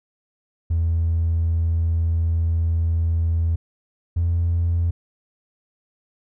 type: tone pair in turn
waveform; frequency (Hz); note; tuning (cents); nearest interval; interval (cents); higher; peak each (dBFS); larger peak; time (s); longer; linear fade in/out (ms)
triangle; 82.8 / 85.08; E2 / F2; +8 / -45; unison; 47; second; -14; neither; 0.7-3.56 / 4.16-4.91; first; 10
effects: tanh soft clip ceiling -14 dBFS